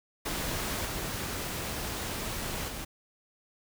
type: noise with level steps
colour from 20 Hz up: pink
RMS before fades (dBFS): -33 / -35 / -39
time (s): 0.25-2.85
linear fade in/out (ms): 10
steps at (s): 0.85 / 2.68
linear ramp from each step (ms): 5
effects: none